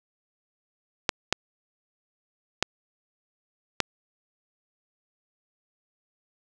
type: clicks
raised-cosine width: 0.2 ms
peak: -3 dBFS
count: 4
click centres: 1.092 / 1.326 / 2.626 / 3.803 s
effects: none